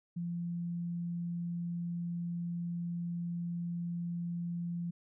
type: tone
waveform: sine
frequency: 172.1 Hz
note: F3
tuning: 25 cents flat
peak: -34 dBFS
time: 0.16-4.91 s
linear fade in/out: 10 ms
effects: none